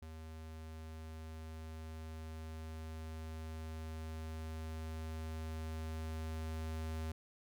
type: tone with level ramp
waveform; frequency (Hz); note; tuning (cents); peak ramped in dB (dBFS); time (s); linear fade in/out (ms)
square; 79.7; D#2; +42; -48 to -39; 0.02-7.12; 5
effects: none